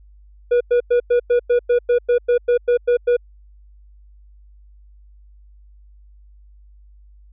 triangle tone bursts, 484 Hz, B4, 35 cents flat, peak -10 dBFS, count 14, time 0.51-3.168 s, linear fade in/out 10 ms, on 97 ms, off 100 ms, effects added 50 Hz sine -44 dBFS peak until 7.32 s + resampled to 8000 Hz

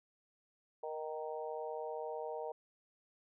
harmonic tone with a mistuned harmonic, 155.2 Hz, D#3, 4 cents flat, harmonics 3 / 4 / 5 / 6, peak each -42 / -44 / -46 / -48 dBFS, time 0.83-2.52 s, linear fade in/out 5 ms, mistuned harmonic 3, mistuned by +16 cents, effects none

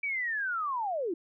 sine linear sweep, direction down, 2322 to 311.1 Hz, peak -29 dBFS, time 0.03-1.14 s, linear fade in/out 5 ms, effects none

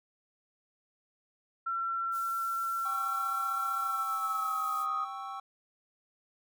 sine tone with pitch glide, 1354 to 1248.8 Hz, E6 to D#6, +46 to +6 cents, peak -30 dBFS, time 1.66-5.05 s, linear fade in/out 10 ms, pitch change -140 cents, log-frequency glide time 3.8-4.8 s
pink high-pass noise, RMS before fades -49 dBFS, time 2.11-4.87 s, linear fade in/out 50 ms, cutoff 8600 Hz, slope 12 dB/octave
triangle chord, C# diminished, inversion second, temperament equal, 784 / 1108.7 / 1318.5 Hz, G5 / C#6 / E6, 0 / 0 / 0 cents, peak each -40 dBFS, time 2.85-5.4 s, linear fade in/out 5 ms
effects none

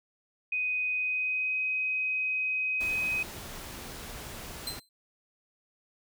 sine tone with pitch glide, 2500 to 2520 Hz, D#7 to D#7, +8 to +21 cents, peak -27 dBFS, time 0.52-3.23 s, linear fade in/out 5 ms, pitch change +13 cents, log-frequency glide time 0.94-1.55 s
pink noise, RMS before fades -42 dBFS, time 2.8-4.8 s, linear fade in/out 10 ms
sawtooth tone with exponential decay, 4102 Hz, C8, 35 cents flat, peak -27 dBFS, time 4.67-4.89 s, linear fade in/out 2 ms, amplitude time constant 46 ms
effects none

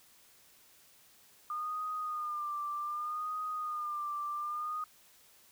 sine tone with vibrato, 1212 Hz, D#6, 46 cents flat, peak -34 dBFS, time 1.5-4.84 s, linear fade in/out 2 ms, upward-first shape sine, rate 0.65 Hz, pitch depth 51 cents each way, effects white hiss -62 dBFS RMS until 5.51 s

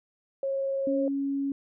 sine tone with vibrato, 544 Hz, C#5, 33 cents flat, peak -26 dBFS, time 0.43-1.08 s, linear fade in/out 2 ms, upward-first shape triangle, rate 20 Hz, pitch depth 12 cents each way
sine tone, 277.2 Hz, C#4, in tune, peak -26 dBFS, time 0.87-1.52 s, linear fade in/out 2 ms
effects none

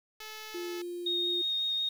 5% pulse tone, 432.7 Hz, A4, 29 cents flat, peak -30 dBFS, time 0.2-0.82 s, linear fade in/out 5 ms
sine tone with pitch glide, 350 to 352.2 Hz, F4 to F4, +4 to +15 cents, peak -35 dBFS, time 0.54-1.42 s, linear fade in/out 10 ms, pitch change +11 cents, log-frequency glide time 1.06-1.3 s
sine tone with vibrato, 3715 Hz, A#7, 7 cents flat, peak -28 dBFS, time 1.06-1.89 s, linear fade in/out 5 ms, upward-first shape triangle, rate 5.5 Hz, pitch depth 9 cents each way
effects 9-bit

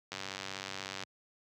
click train, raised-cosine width 0.2 ms, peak -21 dBFS, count 89, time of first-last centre 0.12-1.036 s, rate 96.1 Hz, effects high-pass 100 Hz 12 dB/octave

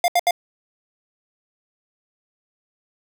square tone bursts, 703 Hz, F5, 11 cents sharp, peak -15 dBFS, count 3, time 0.04-0.309 s, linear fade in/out 2 ms, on 41 ms, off 73 ms, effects none

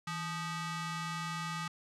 sawtooth ring-modulated tone, 698.5 Hz, F5, in tune, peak -29 dBFS, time 0.07-1.68 s, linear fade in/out 5 ms, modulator 535 Hz, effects low-pass 8000 Hz 12 dB/octave

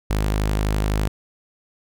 sawtooth tone, 51.91 Hz, G#1, in tune, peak -15 dBFS, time 0.1-1.08 s, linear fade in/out 5 ms, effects none

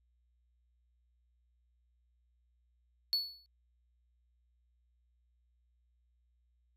triangle tone with exponential decay, 4420 Hz, C#8, 6 cents flat, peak -25 dBFS, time 3.13-3.46 s, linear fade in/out 0 ms, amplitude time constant 71 ms, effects added 60 Hz sine -70 dBFS peak until 6.76 s

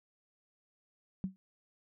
sine tone with exponential decay, 189.5 Hz, F#3, 42 cents sharp, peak -28 dBFS, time 1.24-1.36 s, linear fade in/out 0 ms, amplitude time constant 26 ms, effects none

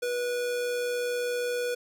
square tone with amplitude modulation, 487.9 Hz, B4, 21 cents flat, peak -27 dBFS, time 0.02-1.75 s, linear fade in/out 10 ms, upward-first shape sine, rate 125 Hz, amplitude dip 25%, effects none

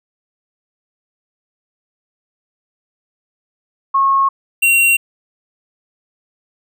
sine / square tone pair in turn, 1090 / 2747 Hz, C#6 / F7, -29 / -29 cents, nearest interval octave + major third, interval 1600 cents, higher second, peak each -10 dBFS, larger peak neither, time 3.94-4.29 / 4.62-4.97 s, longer neither, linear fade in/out 10 ms, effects none

